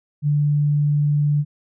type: tone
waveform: sine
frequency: 146.83 Hz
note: D3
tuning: in tune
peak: -15 dBFS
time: 0.22-1.45 s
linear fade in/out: 50 ms
effects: none